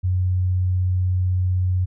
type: tone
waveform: sine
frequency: 91.6 Hz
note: F#2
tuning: 17 cents flat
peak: -17 dBFS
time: 0.03-1.86 s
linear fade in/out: 20 ms
effects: none